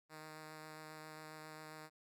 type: tone with vibrato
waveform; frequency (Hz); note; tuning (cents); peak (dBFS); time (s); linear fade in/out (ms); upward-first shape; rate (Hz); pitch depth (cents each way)
5% pulse; 155.56; D#3; 0; -39; 0.09-1.9; 50; sine; 7.4; 10
effects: none